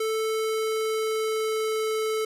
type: tone with pitch glide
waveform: square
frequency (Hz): 440 to 436.7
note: A4 to A4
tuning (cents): 0 to -13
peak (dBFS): -25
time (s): 0-2.25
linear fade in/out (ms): 5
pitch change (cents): -13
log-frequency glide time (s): 0.17-1.91
effects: resampled to 32000 Hz + 10-bit